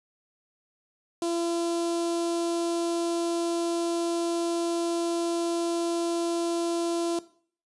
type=tone with notch filter; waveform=sawtooth; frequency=339.3 Hz; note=F4; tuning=50 cents flat; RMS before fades=-28 dBFS; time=1.22-7.19 s; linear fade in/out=2 ms; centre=1900 Hz; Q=0.63; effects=noise-tail reverb RT60 0.5 s tail -17 dB re dry + resampled to 24000 Hz